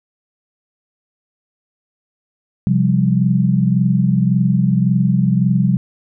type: chord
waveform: sine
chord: C suspended fourth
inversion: none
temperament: just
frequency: 130.81 / 174.42 / 196.22 Hz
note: C3 / F3 / G3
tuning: 0 / -2 / +2 cents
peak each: -16 dBFS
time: 2.67-5.77 s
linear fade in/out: 0 ms
effects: none